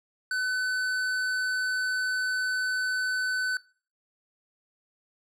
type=tone with hard clipping; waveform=sine; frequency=1509 Hz; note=F#6; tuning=34 cents sharp; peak=-28 dBFS; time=0.31-3.57 s; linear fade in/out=2 ms; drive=11 dB; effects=noise-tail reverb RT60 0.4 s tail -20 dB re dry